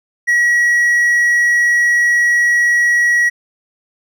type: tone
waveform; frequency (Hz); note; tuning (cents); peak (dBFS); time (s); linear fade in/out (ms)
triangle; 1917; A#6; +48; -8; 0.27-3.3; 20
effects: none